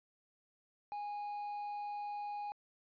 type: tone with quantisation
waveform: triangle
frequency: 825 Hz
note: G#5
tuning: 12 cents flat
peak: -37 dBFS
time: 0.92-2.52 s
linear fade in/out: 0 ms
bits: 10
effects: resampled to 11025 Hz